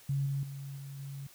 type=tone with level steps; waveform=sine; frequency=138.59 Hz; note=C#3; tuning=in tune; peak=-28 / -30 / -39 / -41 / -39 dBFS; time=0.09-1.27 s; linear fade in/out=5 ms; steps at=0.26 / 0.43 / 0.77 / 0.99 s; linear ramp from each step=2 ms; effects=white hiss -57 dBFS RMS until 1.34 s